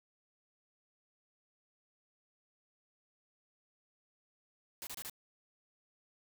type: noise bursts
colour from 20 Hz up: white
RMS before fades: -44 dBFS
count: 4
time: 4.82-5.097 s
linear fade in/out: 0 ms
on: 49 ms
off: 27 ms
effects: none